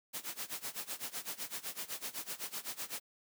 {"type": "noise with tremolo", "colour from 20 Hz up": "white", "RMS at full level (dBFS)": -39, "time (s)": [0.13, 3], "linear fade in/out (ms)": 20, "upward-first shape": "sine", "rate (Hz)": 7.9, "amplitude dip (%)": 90, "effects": ["high-pass 150 Hz 12 dB/octave"]}